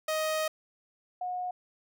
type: tone pair in turn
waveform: sawtooth / sine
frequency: 626 / 725.5 Hz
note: D#5 / F#5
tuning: +10 / -34 cents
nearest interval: minor third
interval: 256 cents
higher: second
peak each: -24 / -31 dBFS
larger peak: first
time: 0.08-0.48 / 1.21-1.51 s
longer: first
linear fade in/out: 5 ms
effects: none